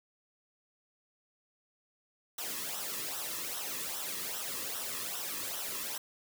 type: noise with flanger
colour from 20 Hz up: white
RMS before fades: -38 dBFS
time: 2.38-5.98 s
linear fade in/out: 5 ms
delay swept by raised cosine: 0.43 to 1.37 ms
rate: 2.5 Hz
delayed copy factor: -0.7
effects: none